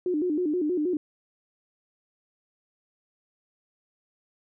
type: tone with vibrato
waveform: sine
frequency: 329.6 Hz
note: E4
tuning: in tune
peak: -23 dBFS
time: 0.06-0.97 s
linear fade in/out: 2 ms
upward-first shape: square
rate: 6.3 Hz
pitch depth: 160 cents each way
effects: none